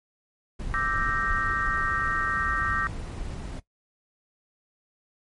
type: noise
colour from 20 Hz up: brown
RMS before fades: -33 dBFS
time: 0.59-3.6 s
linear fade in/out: 10 ms
type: chord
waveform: sine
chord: E half-diminished seventh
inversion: third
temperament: equal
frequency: 1174.7 / 1318.5 / 1568 / 1864.7 Hz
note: D6 / E6 / G6 / Bb6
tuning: 0 / 0 / 0 / 0 cents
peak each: -30 dBFS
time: 0.74-2.87 s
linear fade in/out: 0 ms
effects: noise-tail reverb RT60 0.1 s tail -17 dB re dry + MP3 48 kbps